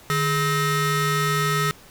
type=ring-modulated tone; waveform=30% pulse; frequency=569 Hz; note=C#5; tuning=45 cents sharp; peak=-14 dBFS; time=0.1-1.71 s; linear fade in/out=0 ms; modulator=721 Hz; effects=pink hiss -48 dBFS RMS until 1.9 s